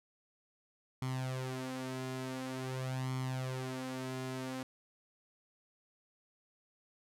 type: tone with flanger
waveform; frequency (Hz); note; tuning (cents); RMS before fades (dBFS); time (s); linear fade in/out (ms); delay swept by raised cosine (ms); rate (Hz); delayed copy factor
sawtooth; 129.8; C3; -13; -39; 1.02-4.63; 2; 0.92 to 4.82; 0.47; +0.7
effects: low-pass 12000 Hz 12 dB/octave